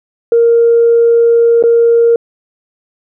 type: tone with dropouts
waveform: sine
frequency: 466.1 Hz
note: A#4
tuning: in tune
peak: -4 dBFS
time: 0.32-2.16 s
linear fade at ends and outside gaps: 2 ms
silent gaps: 1.626-1.637 s
effects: tanh soft clip ceiling 0 dBFS